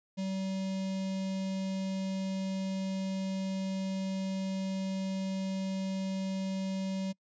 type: tone with notch filter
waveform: square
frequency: 191.2 Hz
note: G3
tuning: 43 cents flat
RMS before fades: -34 dBFS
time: 0.17-7.13 s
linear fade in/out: 20 ms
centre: 1400 Hz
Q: 0.83
effects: noise-tail reverb RT60 0.1 s tail -26 dB re dry + resampled to 16000 Hz